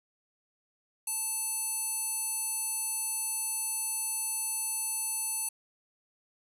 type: tone with band-pass filter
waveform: square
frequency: 880 Hz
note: A5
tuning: in tune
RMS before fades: -33 dBFS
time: 1.07-5.49 s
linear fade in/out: 5 ms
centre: 10000 Hz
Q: 5
effects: none